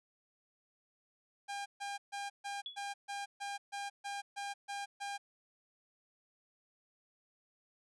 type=tone bursts; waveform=sawtooth; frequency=804 Hz; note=G5; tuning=44 cents sharp; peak=-35 dBFS; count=12; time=1.48-5.18 s; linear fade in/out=20 ms; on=180 ms; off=140 ms
type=tone with exponential decay; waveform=sine; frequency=3387 Hz; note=G#7; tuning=33 cents sharp; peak=-37 dBFS; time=2.66-2.85 s; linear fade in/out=1 ms; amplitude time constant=40 ms
effects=resampled to 22050 Hz